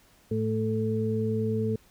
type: harmonic tone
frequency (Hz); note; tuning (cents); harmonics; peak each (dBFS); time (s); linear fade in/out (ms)
110; A2; 0; 1 / 2 / 4; -29 / -29 / -29; 0.31-1.76; 5
effects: pink hiss -60 dBFS RMS until 1.9 s